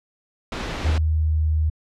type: noise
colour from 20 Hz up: pink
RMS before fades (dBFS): -28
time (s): 0.52-0.98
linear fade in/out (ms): 2
type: tone with pitch glide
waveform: sine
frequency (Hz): 78.5 to 77.91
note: D#2 to D#2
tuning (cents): +16 to +3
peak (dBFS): -17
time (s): 0.84-1.7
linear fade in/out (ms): 10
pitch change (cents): -13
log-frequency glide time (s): 1.15-1.35
effects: low-pass 4000 Hz 12 dB/octave